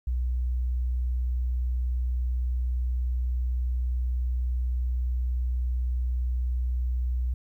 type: tone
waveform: sine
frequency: 61.74 Hz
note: B1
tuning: in tune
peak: -24 dBFS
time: 0.07-7.34 s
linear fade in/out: 5 ms
effects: 11-bit